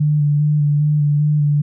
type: tone with vibrato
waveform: sine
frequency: 148.1 Hz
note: D3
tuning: 15 cents sharp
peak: -12 dBFS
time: 0-1.62 s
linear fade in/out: 10 ms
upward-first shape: square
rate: 2.5 Hz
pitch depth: 19 cents each way
effects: none